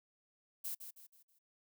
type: noise with echo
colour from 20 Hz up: violet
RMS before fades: -41 dBFS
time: 0.64-0.75 s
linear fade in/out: 10 ms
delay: 160 ms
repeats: 4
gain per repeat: -8 dB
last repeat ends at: 1.39 s
effects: noise-tail reverb RT60 0.1 s tail -25 dB re dry